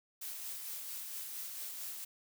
blue noise with tremolo, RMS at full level -42 dBFS, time 0.21-2.05 s, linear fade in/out 10 ms, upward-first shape sine, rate 4.4 Hz, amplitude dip 30%, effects none

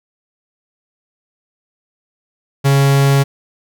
45% pulse tone, 138.59 Hz, C#3, in tune, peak -9 dBFS, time 2.64-3.24 s, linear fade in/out 20 ms, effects none

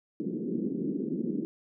pink band-pass noise, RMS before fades -32 dBFS, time 0.2-1.45 s, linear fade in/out 0 ms, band 180 to 390 Hz, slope 48 dB/octave, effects none

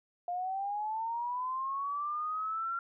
sine linear sweep, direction up, 698.5 to 1378 Hz, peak -32 dBFS, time 0.28-2.79 s, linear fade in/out 2 ms, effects none

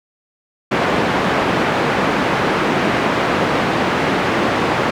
pink band-pass noise, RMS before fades -17 dBFS, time 0.71-4.91 s, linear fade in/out 10 ms, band 190 to 2100 Hz, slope 12 dB/octave, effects none

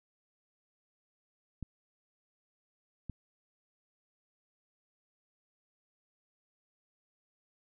clicks, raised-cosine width 5 ms, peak -27 dBFS, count 2, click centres 1.627 / 3.097 s, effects none

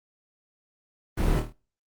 brown noise with echo, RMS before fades -24 dBFS, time 1.17-1.4 s, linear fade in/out 10 ms, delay 26 ms, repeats 5, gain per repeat -5 dB, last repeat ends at 1.53 s, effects noise-tail reverb RT60 0.4 s tail -25 dB re dry + Opus 32 kbps

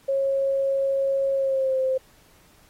sine tone with pitch glide, 545 to 523.4 Hz, C#5 to C5, -29 to 0 cents, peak -20 dBFS, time 0.08-1.98 s, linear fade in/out 10 ms, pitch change -71 cents, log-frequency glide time 1.34-1.79 s, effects pink hiss -57 dBFS RMS until 2.69 s + AAC 48 kbps

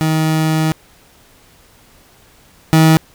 30% pulse tone pair in turn, 157.8 / 159.36 Hz, D#3 / D#3, +25 / +42 cents, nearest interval unison, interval 17 cents, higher second, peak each -10 / -4 dBFS, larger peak second, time 0.01-0.72 / 2.73-2.97 s, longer first, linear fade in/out 0 ms, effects pink hiss -48 dBFS RMS until 3.14 s

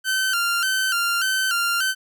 sawtooth tone with vibrato, 1461 Hz, F#6, 22 cents flat, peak -16 dBFS, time 0.04-1.95 s, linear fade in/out 50 ms, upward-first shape square, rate 1.7 Hz, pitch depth 85 cents each way, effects none

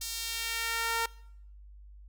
sawtooth tone with high-pass filter sweep, 458.9 Hz, A#4, 27 cents flat, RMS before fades -33 dBFS, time 0.01-1.06 s, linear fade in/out 5 ms, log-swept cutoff 5300 to 940 Hz, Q 1.1, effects noise-tail reverb RT60 0.7 s tail -22 dB re dry + added 50 Hz sine -48 dBFS peak until 2.08 s

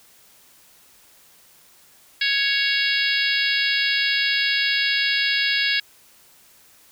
harmonic tone, 555 Hz, C#5, 2 cents sharp, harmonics 3 / 4 / 5 / 6 / 7 / 8 / 9, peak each -24 / -25 / -26 / -27 / -27 / -28 / -29 dBFS, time 2.21-5.8 s, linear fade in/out 5 ms, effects white hiss -53 dBFS RMS until 6.91 s

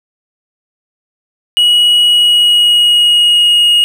triangle tone with pitch glide, 2911 to 2874 Hz, F#7 to F7, -29 to +49 cents, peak -4 dBFS, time 1.57-3.84 s, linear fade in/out 0 ms, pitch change -22 cents, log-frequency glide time 2.05-3.71 s, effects 7-bit

